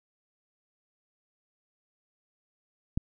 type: click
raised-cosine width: 5 ms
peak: -15 dBFS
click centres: 2.975 s
effects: none